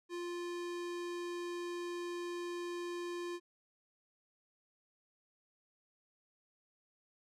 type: tone with low-pass filter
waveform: square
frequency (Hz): 349.2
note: F4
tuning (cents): 0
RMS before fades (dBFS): -41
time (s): 0.09-3.4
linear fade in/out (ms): 50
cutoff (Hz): 8300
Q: 0.67
effects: none